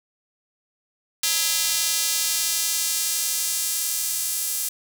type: tone with high-pass filter sweep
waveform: square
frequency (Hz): 184.1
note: F#3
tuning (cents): -8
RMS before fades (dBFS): -24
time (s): 1.23-4.69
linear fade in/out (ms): 5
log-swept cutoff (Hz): 4300 to 8600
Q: 0.8
effects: none